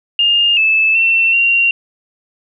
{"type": "tone with pitch steps", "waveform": "sine", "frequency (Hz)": [2822, 2620, 2694, 2758], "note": ["F7", "E7", "E7", "F7"], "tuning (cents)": [17, -11, 37, -22], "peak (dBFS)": -9, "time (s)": [0.19, 1.71], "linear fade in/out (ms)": 2, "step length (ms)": 380, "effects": []}